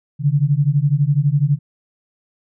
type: beating tone pair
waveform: sine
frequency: 138.1 / 150.1 Hz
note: C#3 / D3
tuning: -6 / +38 cents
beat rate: 12 Hz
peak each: -16 dBFS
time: 0.19-1.59 s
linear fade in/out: 50 ms
effects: none